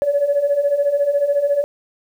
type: beating tone pair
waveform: sine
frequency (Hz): 560 / 574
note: C#5 / D5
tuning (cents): +18 / -40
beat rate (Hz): 14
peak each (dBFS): -20 / -15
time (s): 0.02-1.64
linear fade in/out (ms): 0
effects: tanh soft clip ceiling -8 dBFS + 8-bit